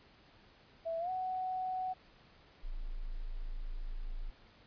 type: tone with pitch glide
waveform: sine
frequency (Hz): 659.3 to 744.3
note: E5 to F#5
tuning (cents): 0 to +10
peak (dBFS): -34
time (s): 0.85-1.94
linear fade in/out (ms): 20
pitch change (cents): +210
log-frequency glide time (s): 0.99-1.1
type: tone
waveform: sine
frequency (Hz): 27.5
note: A0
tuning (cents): 0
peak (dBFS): -36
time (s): 2.63-4.31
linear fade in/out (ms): 20
effects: pink hiss -62 dBFS RMS until 4.66 s + resampled to 11025 Hz